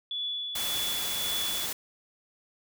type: tone with tremolo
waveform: sine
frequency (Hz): 3432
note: A7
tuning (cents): -44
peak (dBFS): -29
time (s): 0.11-1.66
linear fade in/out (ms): 2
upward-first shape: triangle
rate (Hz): 1.8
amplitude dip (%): 40
type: noise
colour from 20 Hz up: white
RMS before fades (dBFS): -33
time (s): 0.55-1.73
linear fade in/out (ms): 5
effects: none